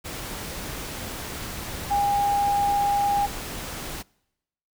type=tone in noise; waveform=sine; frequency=810 Hz; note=G#5; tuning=43 cents flat; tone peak=-19 dBFS; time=1.9-3.27 s; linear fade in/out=20 ms; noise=pink; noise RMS=-34 dBFS; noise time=0.04-4.03 s; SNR=+12 dB; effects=noise-tail reverb RT60 0.9 s tail -26 dB re dry